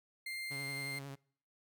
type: tone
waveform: 35% pulse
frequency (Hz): 2102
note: C7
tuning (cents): +7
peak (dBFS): -38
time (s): 0.26-0.99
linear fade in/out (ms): 5
type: tone with vibrato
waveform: sawtooth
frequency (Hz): 138.59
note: C#3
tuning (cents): 0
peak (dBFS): -40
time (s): 0.5-1.16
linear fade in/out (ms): 20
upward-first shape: sine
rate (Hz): 11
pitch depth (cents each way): 31
effects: noise-tail reverb RT60 0.6 s tail -25 dB re dry